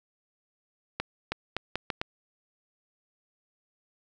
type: accelerating click train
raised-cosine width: 0.3 ms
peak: -13 dBFS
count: 6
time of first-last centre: 1-2.015 s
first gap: 320 ms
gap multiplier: 0.77
effects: none